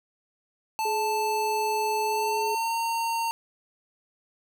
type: tone with pitch glide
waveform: square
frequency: 880 to 916.8 Hz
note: A5 to A#5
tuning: 0 to -29 cents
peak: -26 dBFS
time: 0.79-3.31 s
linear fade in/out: 0 ms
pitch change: +71 cents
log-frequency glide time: 2.05-2.76 s
type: tone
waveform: sine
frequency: 423.7 Hz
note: G#4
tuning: 35 cents sharp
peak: -29 dBFS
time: 0.85-2.55 s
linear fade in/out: 5 ms
effects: none